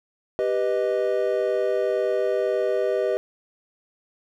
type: chord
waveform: triangle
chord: G augmented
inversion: none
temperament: equal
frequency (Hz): 392 / 493.9 / 622.3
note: G4 / B4 / D#5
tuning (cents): 0 / 0 / 0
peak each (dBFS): -23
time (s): 0.39-3.17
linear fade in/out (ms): 0
effects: none